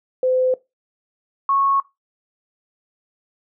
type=tone pair in turn; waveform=sine; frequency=512 / 1100.7 Hz; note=C5 / C#6; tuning=-38 / -13 cents; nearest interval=octave + minor second; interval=1325 cents; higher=second; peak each=-15 dBFS; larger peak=neither; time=0.23-0.54 / 1.49-1.8 s; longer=neither; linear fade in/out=2 ms; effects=noise-tail reverb RT60 0.2 s tail -19 dB re dry